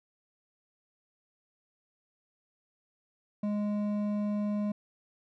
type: tone with hard clipping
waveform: sine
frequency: 207.5 Hz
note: G#3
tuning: 1 cent flat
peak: -30 dBFS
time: 3.43-4.72 s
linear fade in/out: 5 ms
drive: 8 dB
effects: none